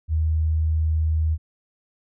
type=tone; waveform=sine; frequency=79 Hz; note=D#2; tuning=27 cents sharp; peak=-18 dBFS; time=0.08-1.38 s; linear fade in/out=50 ms; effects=none